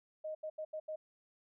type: tone bursts at uneven times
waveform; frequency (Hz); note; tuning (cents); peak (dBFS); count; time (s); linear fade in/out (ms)
sine; 622.3; D#5; 0; -38; 5; 0.24-0.35 / 0.43-0.5 / 0.58-0.65 / 0.73-0.8 / 0.88-0.96; 10
effects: none